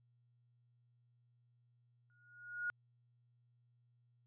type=tone with exponential growth; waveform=sine; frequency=1441 Hz; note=F#6; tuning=46 cents flat; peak=-34 dBFS; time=2.1-2.7 s; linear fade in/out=0 ms; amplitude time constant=130 ms; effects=added 120 Hz sine -70 dBFS peak until 4.26 s + resampled to 8000 Hz